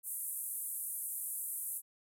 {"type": "band-pass noise", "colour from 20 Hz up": "pink", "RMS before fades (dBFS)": -40, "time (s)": [0.03, 1.82], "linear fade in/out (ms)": 50, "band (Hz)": [9000, 14000], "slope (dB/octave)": 48, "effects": []}